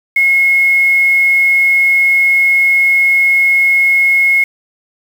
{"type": "tone with quantisation", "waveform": "sine", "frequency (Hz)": 2168, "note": "C#7", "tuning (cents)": -39, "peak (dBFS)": -7, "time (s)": [0.16, 4.44], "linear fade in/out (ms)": 5, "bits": 5, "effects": []}